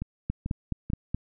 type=two click trains; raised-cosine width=5 ms; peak=-15 / -19 dBFS; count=5 / 3; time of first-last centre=0.3-1.146 / 0.02-0.901 s; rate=4.73 / 2.27 Hz; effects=none